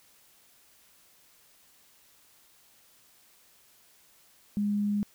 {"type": "tone", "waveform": "sine", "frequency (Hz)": 205.6, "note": "G#3", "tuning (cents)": -17, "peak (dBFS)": -25, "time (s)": [4.57, 5.03], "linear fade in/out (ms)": 0, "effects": ["white hiss -61 dBFS RMS until 5.14 s"]}